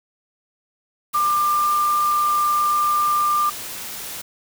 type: tone in noise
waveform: sine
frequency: 1193 Hz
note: D6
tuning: 27 cents sharp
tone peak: -16 dBFS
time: 1.14-3.5 s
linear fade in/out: 10 ms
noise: white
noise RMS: -32 dBFS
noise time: 1.13-4.22 s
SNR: +13 dB
effects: none